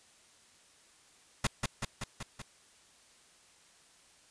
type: noise with echo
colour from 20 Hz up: pink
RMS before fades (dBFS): -28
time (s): 1.44-1.47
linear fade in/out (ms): 5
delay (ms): 190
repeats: 5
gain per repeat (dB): -3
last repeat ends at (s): 2.42
effects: white hiss -62 dBFS RMS until 4.3 s + resampled to 22050 Hz